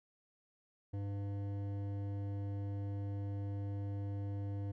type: tone with hard clipping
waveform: sine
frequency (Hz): 100.2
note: G2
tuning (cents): +38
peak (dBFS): -39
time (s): 0.93-4.72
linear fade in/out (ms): 10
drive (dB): 12
effects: none